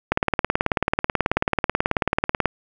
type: click train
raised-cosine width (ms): 0.5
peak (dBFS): -3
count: 44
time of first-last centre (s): 0.12-2.457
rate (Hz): 18.4
effects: none